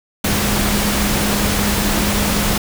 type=tone in noise; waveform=sine; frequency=205.4 Hz; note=G#3; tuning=19 cents flat; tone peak=-21 dBFS; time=0.24-2.58 s; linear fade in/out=5 ms; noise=pink; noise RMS=-18 dBFS; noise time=0.24-2.58 s; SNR=-6 dB; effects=none

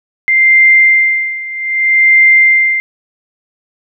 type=tone with tremolo; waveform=sine; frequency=2093 Hz; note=C7; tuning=in tune; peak=-3 dBFS; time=0.28-2.8 s; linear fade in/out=0 ms; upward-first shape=sine; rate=0.63 Hz; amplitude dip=85%; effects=none

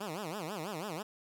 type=tone with vibrato; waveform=10% pulse; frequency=181.5 Hz; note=F#3; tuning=33 cents flat; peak=-29 dBFS; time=0-1.03 s; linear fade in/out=10 ms; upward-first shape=sine; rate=6.1 Hz; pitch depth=300 cents each way; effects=none

